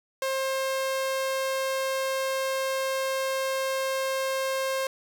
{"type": "tone", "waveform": "sawtooth", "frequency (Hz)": 532, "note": "C5", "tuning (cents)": 29, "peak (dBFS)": -22, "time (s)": [0.22, 4.87], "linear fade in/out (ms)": 2, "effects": []}